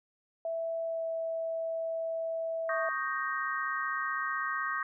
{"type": "tone with pitch glide", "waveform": "sine", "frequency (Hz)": [659.3, 655.1], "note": ["E5", "E5"], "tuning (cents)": [0, -11], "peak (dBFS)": -31, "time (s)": [0.45, 2.89], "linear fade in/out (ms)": 2, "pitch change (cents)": -11, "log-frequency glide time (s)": [0.85, 1.04]}
{"type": "chord", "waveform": "sine", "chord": "Eb dominant seventh", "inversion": "third", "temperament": "equal", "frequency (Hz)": [1108.7, 1244.5, 1568, 1864.7], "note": ["Db6", "Eb6", "G6", "Bb6"], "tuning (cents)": [0, 0, 0, 0], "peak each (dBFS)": -36, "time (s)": [2.69, 4.83], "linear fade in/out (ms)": 2}
{"effects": []}